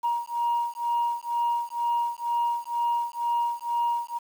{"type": "beating tone pair", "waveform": "sine", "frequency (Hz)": [945, 947.1], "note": ["A#5", "A#5"], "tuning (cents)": [23, 27], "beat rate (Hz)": 2.1, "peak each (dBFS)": -26, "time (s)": [0.03, 4.19], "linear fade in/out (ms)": 20, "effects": ["tanh soft clip ceiling -19 dBFS", "8-bit"]}